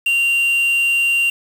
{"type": "tone with quantisation", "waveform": "triangle", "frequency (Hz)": 2770, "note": "F7", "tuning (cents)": -15, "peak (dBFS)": -12, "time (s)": [0.06, 1.3], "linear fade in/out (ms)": 5, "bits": 5, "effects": []}